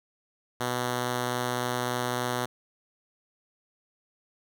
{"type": "tone", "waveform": "5% pulse", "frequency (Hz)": 123.47, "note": "B2", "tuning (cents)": 0, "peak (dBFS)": -16, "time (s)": [0.6, 2.46], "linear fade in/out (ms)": 10, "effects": []}